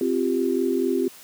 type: chord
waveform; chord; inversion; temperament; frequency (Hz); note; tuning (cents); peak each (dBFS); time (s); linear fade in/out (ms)
sine; C suspended fourth; none; equal with one note detuned; 261.6 / 347.6 / 392; C4 / F4 / G4; 0 / -8 / 0; -24 / -24 / -24; 0.01-1.08; 2
effects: white hiss -46 dBFS RMS until 1.23 s + high-pass 150 Hz 12 dB/octave